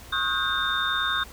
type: tone cluster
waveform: sine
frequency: 1089 / 1266 / 1455 / 1585 / 3640 Hz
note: C#6 / D#6 / F#6 / G6 / A#7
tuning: -31 / +30 / -29 / +19 / -42 cents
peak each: -31 / -31 / -30 / -29 / -27 dBFS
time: 0.12-1.24 s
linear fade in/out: 10 ms
effects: added 61 Hz sine -46 dBFS peak until 1.32 s + pink hiss -46 dBFS RMS until 1.32 s